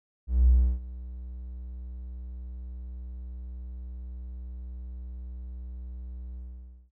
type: tone with ADSR envelope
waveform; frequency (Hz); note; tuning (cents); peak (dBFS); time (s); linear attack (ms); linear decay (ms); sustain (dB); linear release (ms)
triangle; 61.74; B1; 0; -11; 0.27-6.91; 210; 310; -23; 540
effects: tanh soft clip ceiling -13 dBFS